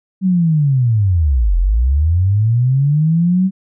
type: linear two-way sweep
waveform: sine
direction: down then up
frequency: 193.1 to 41 to 193.1 Hz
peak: -10 dBFS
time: 0.21-3.51 s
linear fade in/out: 50 ms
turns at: 1.57 s
effects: none